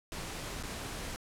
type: noise with dropouts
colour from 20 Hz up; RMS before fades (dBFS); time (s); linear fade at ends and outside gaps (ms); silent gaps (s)
pink; -40; 0.12-1.16; 0; 0.627-0.635
effects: low-pass 11000 Hz 12 dB/octave